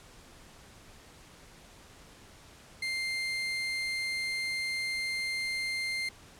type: tone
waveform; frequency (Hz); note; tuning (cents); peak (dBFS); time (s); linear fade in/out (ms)
30% pulse; 2100; C7; +6; -28; 2.82-6.09; 5
effects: pink hiss -54 dBFS RMS until 6.39 s + low-pass 10000 Hz 12 dB/octave